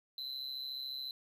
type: tone with amplitude modulation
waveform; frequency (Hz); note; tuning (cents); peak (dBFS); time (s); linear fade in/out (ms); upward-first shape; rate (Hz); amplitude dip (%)
triangle; 4032; B7; +35; -34; 0.18-1.11; 2; sine; 134; 90
effects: 12-bit